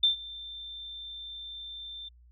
sine tone with ADSR envelope, 3568 Hz, A7, 23 cents sharp, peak -18 dBFS, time 0.03-2.09 s, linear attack 7 ms, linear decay 120 ms, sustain -21 dB, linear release 11 ms, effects added 60 Hz sine -54 dBFS peak until 2.31 s

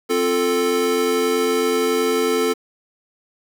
square chord, F major, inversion second, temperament equal, 261.6 / 349.2 / 440 Hz, C4 / F4 / A4, 0 / 0 / 0 cents, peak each -25 / -25 / -19 dBFS, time 0.09-2.54 s, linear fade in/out 20 ms, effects 7-bit

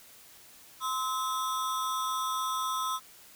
square ring-modulated tone, 1165 Hz, D6, 14 cents flat, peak -27 dBFS, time 0.8-3 s, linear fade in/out 50 ms, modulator 128 Hz, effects white hiss -54 dBFS RMS until 3.35 s

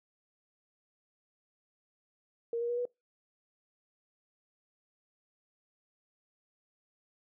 sine tone with pitch steps, 466.2 / 473.5 / 481 / 488.5 Hz, A#4 / A#4 / B4 / B4, 0 / +27 / -46 / -19 cents, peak -30 dBFS, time 2.53-2.854 s, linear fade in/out 2 ms, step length 81 ms, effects noise-tail reverb RT60 0.2 s tail -24 dB re dry

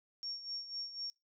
sine tone with tremolo, 5520 Hz, F8, 21 cents flat, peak -37 dBFS, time 0.23-1.1 s, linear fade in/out 0 ms, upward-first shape sine, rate 4 Hz, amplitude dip 70%, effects noise-tail reverb RT60 0.2 s tail -23 dB re dry

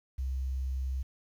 sine tone with quantisation, 65.5 Hz, C2, 2 cents sharp, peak -30 dBFS, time 0.18-1.03 s, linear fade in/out 10 ms, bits 10, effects none

